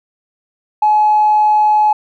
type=tone with tanh clipping; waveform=triangle; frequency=849 Hz; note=G#5; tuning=38 cents sharp; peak=-8 dBFS; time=0.82-1.93 s; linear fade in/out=5 ms; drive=4 dB; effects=none